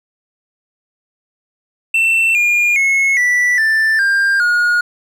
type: tone with pitch steps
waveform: triangle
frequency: 2684 / 2419 / 2180 / 1964.8 / 1770.8 / 1595.9 / 1438.3 Hz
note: E7 / D#7 / C#7 / B6 / A6 / G6 / F#6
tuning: +31 / -49 / -29 / -9 / +11 / +31 / -49 cents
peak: -9 dBFS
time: 1.94-4.81 s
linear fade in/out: 5 ms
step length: 410 ms
effects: none